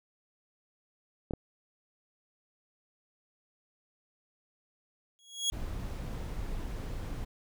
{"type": "clicks", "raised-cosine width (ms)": 2, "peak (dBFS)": -21, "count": 2, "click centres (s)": [1.309, 1.336]}
{"type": "tone with exponential growth", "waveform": "25% pulse", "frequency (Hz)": 3320, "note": "G#7", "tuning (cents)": -1, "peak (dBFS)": -21, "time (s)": [5.19, 5.5], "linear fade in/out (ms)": 0, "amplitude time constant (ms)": 66}
{"type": "noise", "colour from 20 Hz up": "brown", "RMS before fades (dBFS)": -37, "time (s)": [5.52, 7.25], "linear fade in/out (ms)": 10}
{"effects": []}